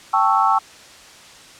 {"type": "chord", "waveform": "sine", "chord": "A dominant seventh", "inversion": "third", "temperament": "equal", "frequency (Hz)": [784, 880, 1108.7, 1318.5], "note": ["G5", "A5", "C#6", "E6"], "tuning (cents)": [0, 0, 0, 0], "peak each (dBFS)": -19, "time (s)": [0.13, 0.59], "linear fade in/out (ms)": 10, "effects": ["white hiss -43 dBFS RMS until 1.59 s", "low-pass 7000 Hz 12 dB/octave"]}